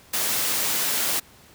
white high-pass noise, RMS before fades -24 dBFS, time 0.13-1.2 s, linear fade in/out 10 ms, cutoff 150 Hz, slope 12 dB/octave, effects pink hiss -51 dBFS RMS until 1.54 s + high-pass 60 Hz 12 dB/octave

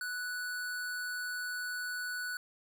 square tone with amplitude modulation, 1480 Hz, F#6, in tune, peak -35 dBFS, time 0.01-2.37 s, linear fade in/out 2 ms, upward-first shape sine, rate 171 Hz, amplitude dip 25%, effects none

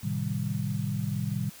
sine chord, A half-diminished seventh, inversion none, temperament equal, 110 / 130.81 / 155.56 / 196 Hz, A2 / C3 / Eb3 / G3, 0 / 0 / 0 / 0 cents, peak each -33 dBFS, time 0.03-1.5 s, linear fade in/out 10 ms, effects white hiss -49 dBFS RMS until 1.6 s

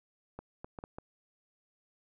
clicks, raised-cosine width 1 ms, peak -28 dBFS, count 5, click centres 0.39 / 0.645 / 0.788 / 0.839 / 0.985 s, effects none

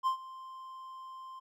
triangle tone with ADSR envelope, 1046.5 Hz, C6, in tune, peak -23 dBFS, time 0.03-1.4 s, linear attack 37 ms, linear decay 100 ms, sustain -19 dB, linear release 15 ms, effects none

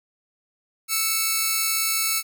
5% pulse tone pair together, 1318.5 / 2217 Hz, E6 / C#7, 0 / 0 cents, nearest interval major sixth, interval 900 cents, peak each -13 dBFS, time 0.88-2.23 s, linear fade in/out 50 ms, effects none

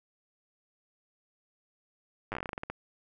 slowing click train, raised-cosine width 0.5 ms, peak -20 dBFS, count 14, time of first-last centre 2.32-2.7 s, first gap 9 ms, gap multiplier 1.18, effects none

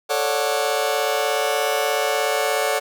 sawtooth chord, D major seventh, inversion second, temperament just, 440.5 / 550.6 / 587.3 / 734.2 Hz, A4 / C#5 / D5 / F#5, +2 / -12 / 0 / -14 cents, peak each -21 dBFS, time 0.09-2.8 s, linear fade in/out 20 ms, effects none

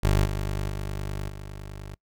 20% pulse tone with level steps, 49.86 Hz, G1, 30 cents sharp, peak -14 / -22 / -25 / -32 dBFS, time 0.03-1.95 s, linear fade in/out 10 ms, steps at 0.25 / 0.69 / 1.29 s, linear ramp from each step 5 ms, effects noise-tail reverb RT60 0.1 s tail -24 dB re dry

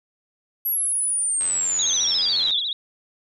sine linear sweep, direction down, 11700 to 3331 Hz, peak -20 dBFS, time 0.65-2.6 s, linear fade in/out 10 ms
click train, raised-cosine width 0.2 ms, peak -19 dBFS, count 100, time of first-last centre 1.41-2.508 s, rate 90.2 Hz
sine tone with vibrato, 3594 Hz, A7, 36 cents sharp, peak -23 dBFS, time 1.79-2.73 s, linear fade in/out 2 ms, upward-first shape sine, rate 14 Hz, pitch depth 170 cents each way
effects none

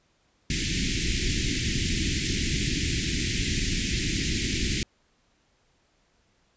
pink band-stop noise, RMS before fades -26 dBFS, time 0.5-4.83 s, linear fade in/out 2 ms, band 360 to 1900 Hz, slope 48 dB/octave, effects pink hiss -67 dBFS RMS until 6.56 s + resampled to 16000 Hz

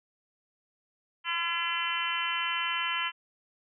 harmonic tone, 339.3 Hz, F4, 50 cents flat, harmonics 3 / 4 / 5 / 6 / 7 / 8 / 9, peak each -35 / -36 / -37 / -37 / -38 / -35 / -34 dBFS, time 1.24-3.12 s, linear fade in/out 50 ms, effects none

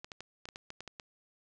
clicks, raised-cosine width 0.2 ms, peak -26 dBFS, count 10, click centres 0.045 / 0.118 / 0.206 / 0.455 / 0.488 / 0.559 / 0.704 / 0.806 / 0.877 / 0.998 s, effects resampled to 22050 Hz

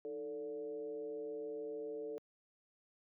sine tone with frequency modulation, 443.5 Hz, A4, 14 cents sharp, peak -40 dBFS, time 0.05-2.18 s, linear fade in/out 0 ms, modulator 133 Hz, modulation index 0.68, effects high-pass 200 Hz 12 dB/octave

